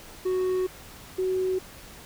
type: tone pair in turn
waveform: triangle / sine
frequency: 370 / 373.2 Hz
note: F#4 / F#4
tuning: 0 / +15 cents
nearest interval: unison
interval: 15 cents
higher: second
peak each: -21 / -23 dBFS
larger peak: first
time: 0.25-0.67 / 1.18-1.59 s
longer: first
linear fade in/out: 10 ms
effects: pink hiss -46 dBFS RMS until 2.05 s